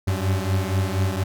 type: beating tone pair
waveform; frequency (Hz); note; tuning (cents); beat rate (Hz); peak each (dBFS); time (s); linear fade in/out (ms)
40% pulse; 93.5 / 97.7; F#2 / G2; +19 / -5; 4.2; -22 / -23; 0.07-1.24; 10
effects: none